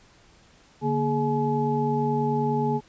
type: tone cluster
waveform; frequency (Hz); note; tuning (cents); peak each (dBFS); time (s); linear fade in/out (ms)
sine; 145.2 / 234.7 / 419.1 / 851; D3 / A#3 / G#4 / G#5; -19 / +12 / +16 / +42; -27; 0.81-2.81; 50
effects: pink hiss -56 dBFS RMS until 2.88 s + resampled to 16000 Hz